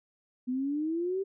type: exponential sweep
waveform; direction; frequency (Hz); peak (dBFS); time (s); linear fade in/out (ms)
sine; up; 247 to 395.9; -28; 0.47-1.24; 20
effects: none